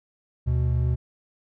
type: tone pair together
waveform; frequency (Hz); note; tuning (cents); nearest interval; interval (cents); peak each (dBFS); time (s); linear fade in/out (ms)
triangle; 74.8 / 123.49; D2 / B2; +32 / 0; major sixth; 868; -21; 0.46-0.96; 20
effects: none